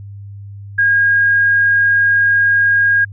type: tone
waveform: sine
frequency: 1629 Hz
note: G#6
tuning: 34 cents flat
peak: -9 dBFS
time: 0.78-3.05 s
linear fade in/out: 10 ms
effects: added 100 Hz sine -29 dBFS peak until 3.12 s